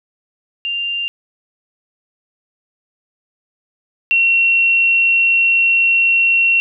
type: tone pair in turn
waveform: sine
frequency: 2790 / 2728 Hz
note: F7 / F7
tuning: -2 / -41 cents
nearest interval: unison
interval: 39 cents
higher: first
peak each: -18 / -10 dBFS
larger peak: second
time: 0.65-1.08 / 4.11-6.6 s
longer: second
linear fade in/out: 0 ms
effects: none